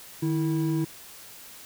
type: tone pair together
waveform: triangle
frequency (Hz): 153.42 / 325.8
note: D#3 / E4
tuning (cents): -24 / -20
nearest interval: octave + minor second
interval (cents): 1304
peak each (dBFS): -24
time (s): 0.22-0.85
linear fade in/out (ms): 10
effects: white hiss -46 dBFS RMS until 1.65 s